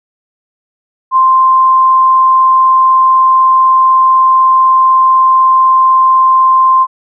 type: tone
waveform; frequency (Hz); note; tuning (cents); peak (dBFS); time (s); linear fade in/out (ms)
sine; 1046; C6; -1; -4; 1.11-6.87; 50
effects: none